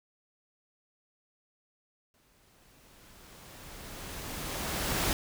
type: noise with exponential growth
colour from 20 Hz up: pink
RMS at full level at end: -28 dBFS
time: 2.14-5.13 s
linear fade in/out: 1 ms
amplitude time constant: 650 ms
effects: none